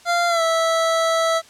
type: tone with pitch glide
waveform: 25% pulse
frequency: 693 to 656 Hz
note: F5 to E5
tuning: -14 to -9 cents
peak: -13 dBFS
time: 0.05-1.42 s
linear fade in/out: 50 ms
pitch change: -95 cents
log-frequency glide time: 0.28-0.42 s
effects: white hiss -48 dBFS RMS until 1.49 s + low-pass 8000 Hz 12 dB/octave